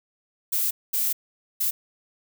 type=noise bursts at uneven times; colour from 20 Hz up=violet; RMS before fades=-24 dBFS; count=3; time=0.52-0.71 / 0.93-1.13 / 1.6-1.71 s; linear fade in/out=10 ms; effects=none